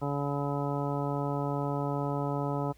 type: harmonic tone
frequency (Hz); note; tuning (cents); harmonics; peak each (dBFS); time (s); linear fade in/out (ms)
142.4; C#3; +47; 1 / 2 / 3 / 4 / 5 / 6 / 7 / 9; -32 / -35 / -37 / -38 / -39 / -40 / -40 / -42; 0.01-2.73; 20
effects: added 60 Hz sine -57 dBFS peak until 2.77 s + pink hiss -64 dBFS RMS until 2.77 s